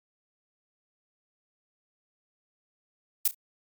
violet noise with echo, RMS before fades -22 dBFS, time 3.25-3.28 s, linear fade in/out 5 ms, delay 33 ms, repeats 2, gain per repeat -14 dB, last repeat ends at 3.346 s, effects Opus 48 kbps

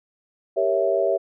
sine chord, G diminished seventh, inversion none, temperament equal with one note detuned, 393.6 / 466.2 / 554.4 / 659.3 Hz, G4 / Bb4 / Db5 / Fb5, +7 / 0 / 0 / 0 cents, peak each -24 / -27 / -23 / -22 dBFS, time 0.56-1.18 s, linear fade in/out 20 ms, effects none

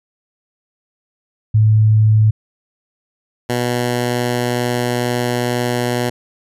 sine / 10% pulse tone pair in turn, 108.4 / 122.15 Hz, A2 / B2, -25 / -19 cents, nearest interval major second, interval 206 cents, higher second, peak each -8 dBFS, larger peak neither, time 1.54-2.31 / 3.49-6.1 s, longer second, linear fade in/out 10 ms, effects resampled to 32000 Hz

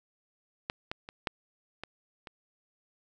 clicks, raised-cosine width 0.3 ms, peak -15 / -18 / -26 / -13 / -22 / -27 dBFS, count 6, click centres 0.699 / 0.915 / 1.089 / 1.272 / 1.836 / 2.272 s, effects none

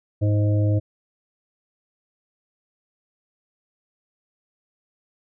harmonic tone, 104.3 Hz, G#2, 8 cents sharp, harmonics 1 / 3 / 5 / 6, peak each -17 / -27 / -31 / -33 dBFS, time 0.21-0.8 s, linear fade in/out 20 ms, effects none

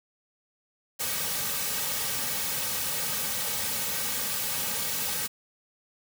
white noise with comb filter, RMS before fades -30 dBFS, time 0.99-5.28 s, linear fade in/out 20 ms, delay 2.9 ms, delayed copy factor -0.95, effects none

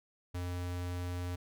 square tone, 88.9 Hz, F2, 31 cents sharp, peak -36 dBFS, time 0.34-1.36 s, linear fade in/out 10 ms, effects none

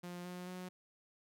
sawtooth tone with pitch steps, 176.7 / 179.48 / 182.3 Hz, F3 / F3 / F#3, +21 / +48 / -25 cents, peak -40 dBFS, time 0.03-0.69 s, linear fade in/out 10 ms, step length 220 ms, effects none

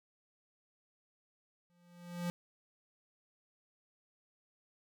square tone with exponential growth, 174.61 Hz, F3, in tune, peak -33 dBFS, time 1.7-2.3 s, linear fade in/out 0 ms, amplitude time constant 130 ms, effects none

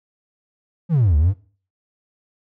triangle exponential two-way sweep, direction down then up, 181.7 to 71 to 105 Hz, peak -10 dBFS, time 0.89-1.34 s, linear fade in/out 50 ms, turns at 1.17 s, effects noise-tail reverb RT60 0.4 s tail -20 dB re dry + tanh soft clip ceiling -7 dBFS

